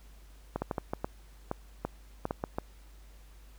clicks, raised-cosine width 1 ms, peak -17 dBFS, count 12, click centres 0.56 / 0.62 / 0.712 / 0.782 / 0.935 / 1.045 / 1.514 / 1.85 / 2.254 / 2.309 / 2.439 / 2.585 s, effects added 50 Hz sine -51 dBFS peak until 3.58 s + pink hiss -62 dBFS RMS until 3.58 s

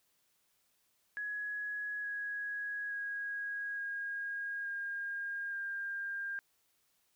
sine tone with pitch steps, 1677 / 1661.6 / 1646.3 / 1631.1 / 1616.1 / 1601.3 Hz, G#6 / G#6 / G#6 / G#6 / G#6 / G6, +16 / 0 / -16 / -32 / -48 / +36 cents, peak -36 dBFS, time 1.17-6.39 s, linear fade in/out 0 ms, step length 870 ms, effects white hiss -75 dBFS RMS until 7.15 s

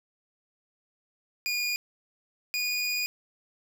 25% pulse tone pair in turn, 2438 / 2456 Hz, D#7 / D#7, -36 / -23 cents, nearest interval unison, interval 13 cents, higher second, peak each -23 dBFS, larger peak neither, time 1.46-1.76 / 2.54-3.06 s, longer second, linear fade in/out 0 ms, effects none

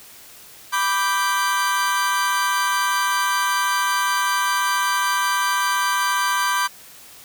40% pulse chord, G major, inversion first, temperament equal, 987.8 / 1174.7 / 1568 Hz, B5 / D6 / G6, 0 / 0 / 0 cents, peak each -22 dBFS, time 0.72-6.68 s, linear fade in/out 20 ms, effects white hiss -44 dBFS RMS until 7.24 s

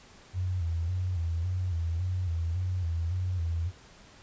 sine tone with vibrato, 87.31 Hz, F2, in tune, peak -27 dBFS, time 0.33-3.72 s, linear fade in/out 50 ms, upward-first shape square, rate 1.8 Hz, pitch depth 82 cents each way, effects pink hiss -54 dBFS RMS until 4.22 s + resampled to 16000 Hz

